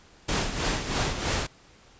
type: noise with tremolo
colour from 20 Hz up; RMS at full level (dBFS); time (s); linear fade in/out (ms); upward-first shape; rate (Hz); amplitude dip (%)
pink; -25; 0.28-1.47; 10; sine; 3.1; 60
effects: pink hiss -55 dBFS RMS until 1.99 s + resampled to 16000 Hz